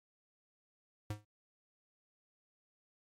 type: tone with exponential decay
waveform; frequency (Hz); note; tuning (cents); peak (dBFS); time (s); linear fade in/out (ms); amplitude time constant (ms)
square; 105; G#2; +19; -34; 1.1-1.25; 5; 31
effects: MP3 64 kbps